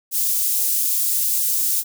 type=high-pass noise; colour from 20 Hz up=white; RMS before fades=-20 dBFS; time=0.11-1.84 s; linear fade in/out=50 ms; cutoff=7600 Hz; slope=12 dB/octave; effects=none